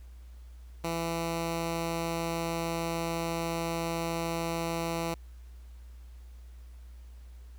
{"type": "tone", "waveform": "10% pulse", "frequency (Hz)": 166.8, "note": "E3", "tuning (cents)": 21, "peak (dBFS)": -22, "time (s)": [0.84, 5.14], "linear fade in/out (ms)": 2, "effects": ["added 60 Hz sine -45 dBFS peak until 7.58 s", "pink hiss -65 dBFS RMS until 7.58 s"]}